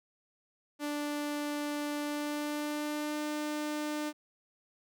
sawtooth tone with pitch glide, 293.7 to 300 Hz, D4 to D4, 0 to +37 cents, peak -29 dBFS, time 0.79-4.13 s, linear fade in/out 50 ms, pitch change +37 cents, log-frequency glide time 2.02-3.2 s, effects none

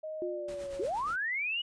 sine tone with pitch glide, 624 to 552.7 Hz, D#5 to C#5, +5 to -5 cents, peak -36 dBFS, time 0.03-0.86 s, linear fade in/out 10 ms, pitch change -210 cents, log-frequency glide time 0.19-0.73 s
sine tone with exponential decay, 355.4 Hz, F4, 30 cents sharp, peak -31 dBFS, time 0.22-1.1 s, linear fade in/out 1 ms, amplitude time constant 190 ms
pink noise with tremolo, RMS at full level -48 dBFS, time 0.48-1.16 s, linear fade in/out 5 ms, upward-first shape sine, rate 8.5 Hz, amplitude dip 60%
sine linear sweep, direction up, 314.6 to 2960 Hz, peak -30 dBFS, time 0.79-1.62 s, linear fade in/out 10 ms
effects resampled to 22050 Hz

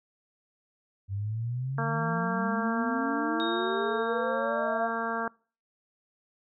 sine exponential sweep, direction up, 96.1 to 709 Hz, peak -29 dBFS, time 1.08-4.9 s, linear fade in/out 50 ms
harmonic tone, 228.5 Hz, A#3, 34 cents flat, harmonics 1 / 2 / 3 / 4 / 5 / 6 / 7, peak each -36 / -36 / -36 / -36 / -36 / -36 / -36 dBFS, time 1.78-5.28 s, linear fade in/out 2 ms
sine tone with exponential decay, 3729 Hz, A#7, in tune, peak -32 dBFS, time 3.4-5.2 s, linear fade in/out 0 ms, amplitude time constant 390 ms
effects noise-tail reverb RT60 0.4 s tail -25 dB re dry

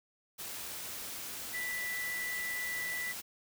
sine tone in noise, 1975.5 Hz, B6, in tune, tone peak -35 dBFS, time 1.53-3.13 s, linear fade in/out 20 ms, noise white, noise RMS -42 dBFS, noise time 0.38-3.22 s, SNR +4 dB, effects none

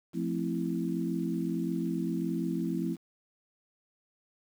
sine chord, F major seventh, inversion none, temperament equal, 174.61 / 220 / 261.6 / 329.6 Hz, F3 / A3 / C4 / E4, 0 / 0 / 0 / 0 cents, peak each -33 / -36 / -35 / -34 dBFS, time 0.13-2.97 s, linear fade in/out 50 ms, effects 9-bit

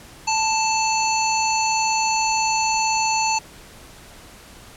harmonic tone, 881 Hz, A5, 2 cents sharp, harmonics 1 / 3 / 5 / 7 / 8, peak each -20 / -25 / -27 / -28 / -29 dBFS, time 0.27-3.39 s, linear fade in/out 10 ms, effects pink hiss -44 dBFS RMS until 4.76 s + low-pass 12000 Hz 12 dB/octave

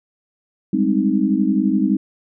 sine chord, Ab major seventh, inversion third, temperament equal, 196 / 207.7 / 261.6 / 311.1 Hz, G3 / Ab3 / C4 / Eb4, 0 / 0 / 0 / 0 cents, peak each -20 dBFS, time 0.73-1.97 s, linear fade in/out 5 ms, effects none

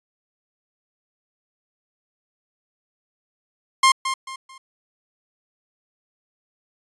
sawtooth tone with echo, 1060 Hz, C6, 22 cents sharp, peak -8 dBFS, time 3.83-3.92 s, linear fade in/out 5 ms, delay 220 ms, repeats 3, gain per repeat -10 dB, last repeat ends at 4.58 s, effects resampled to 24000 Hz

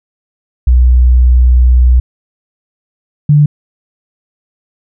sine tone pair in turn, 61.9 / 147.61 Hz, B1 / D3, +5 / +9 cents, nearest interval octave + minor third, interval 1504 cents, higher second, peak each -3 dBFS, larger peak neither, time 0.67-2 / 3.29-3.46 s, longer first, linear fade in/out 5 ms, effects none

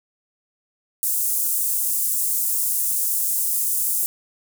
pink high-pass noise, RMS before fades -22 dBFS, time 1.03-4.06 s, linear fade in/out 0 ms, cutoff 8600 Hz, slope 24 dB/octave, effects none

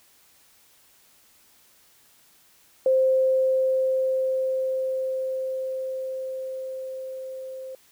sine tone with level ramp, 523.3 Hz, C5, in tune, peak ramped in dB -16 to -34 dBFS, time 2.86-7.75 s, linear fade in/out 2 ms, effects white hiss -58 dBFS RMS until 7.91 s

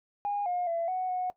sine tone with pitch steps, 816 / 714 / 673 / 741 / 732 Hz, G#5 / F5 / E5 / F#5 / F#5, -31 / +38 / +36 / +2 / -19 cents, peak -27 dBFS, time 0.25-1.3 s, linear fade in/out 0 ms, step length 210 ms, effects noise-tail reverb RT60 0.1 s tail -17 dB re dry + tanh soft clip ceiling -23 dBFS

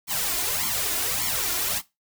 white noise with flanger, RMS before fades -26 dBFS, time 0.07-1.82 s, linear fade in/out 50 ms, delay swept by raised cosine 0.91 to 2.91 ms, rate 1.7 Hz, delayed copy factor +0.85, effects noise-tail reverb RT60 0.2 s tail -17 dB re dry

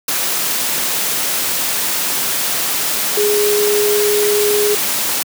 sine tone in noise, 415.3 Hz, G#4, in tune, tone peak -13 dBFS, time 3.17-4.75 s, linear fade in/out 5 ms, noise white, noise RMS -18 dBFS, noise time 0.08-5.23 s, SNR +2 dB, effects high-pass 150 Hz 12 dB/octave

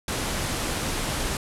pink low-pass noise, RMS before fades -28 dBFS, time 0.08-1.37 s, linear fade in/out 2 ms, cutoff 12000 Hz, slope 48 dB/octave, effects none

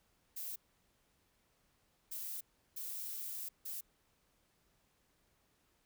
violet noise bursts at uneven times, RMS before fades -43 dBFS, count 4, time 0.36-0.56 / 2.11-2.41 / 2.76-3.49 / 3.65-3.81 s, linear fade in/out 10 ms, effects pink hiss -75 dBFS RMS until 5.85 s

